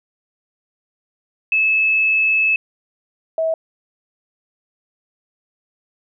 sine tone pair in turn, 2603 / 646.4 Hz, E7 / E5, -22 / -34 cents, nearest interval 2 octaves, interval 2412 cents, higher first, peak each -13 / -16 dBFS, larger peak first, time 1.52-2.56 / 3.38-3.54 s, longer first, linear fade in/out 2 ms, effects none

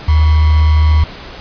sine tone with sample-and-hold, 77.3 Hz, D#2, 11 cents flat, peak -6 dBFS, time 0.08-1.04 s, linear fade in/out 5 ms, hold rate 1050 Hz, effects pink hiss -31 dBFS RMS until 1.4 s + resampled to 11025 Hz

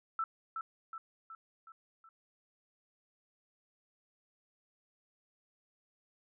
sine tone with echo, 1324 Hz, E6, 7 cents sharp, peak -31 dBFS, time 0.19-0.24 s, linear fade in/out 2 ms, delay 370 ms, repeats 5, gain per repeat -5 dB, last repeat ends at 2.09 s, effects none

